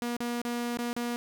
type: tone with dropouts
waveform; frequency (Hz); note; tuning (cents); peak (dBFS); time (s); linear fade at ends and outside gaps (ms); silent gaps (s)
sawtooth; 239.3; A#3; +46; -26; 0.02-1.16; 0; 0.167-0.204 / 0.416-0.45 / 0.772-0.788 / 0.93-0.964
effects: none